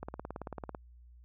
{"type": "click train", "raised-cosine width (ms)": 1, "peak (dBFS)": -25, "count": 14, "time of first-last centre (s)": [0.03, 0.748], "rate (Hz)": 18.1, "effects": ["added 60 Hz sine -53 dBFS peak until 1.24 s"]}